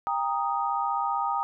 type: chord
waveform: sine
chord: Eb major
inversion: first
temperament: equal with one note detuned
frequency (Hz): 796.8 / 932.3 / 1244.5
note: G5 / Bb5 / Eb6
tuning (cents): +28 / 0 / 0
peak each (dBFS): -29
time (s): 0.07-1.43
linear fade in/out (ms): 0
effects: none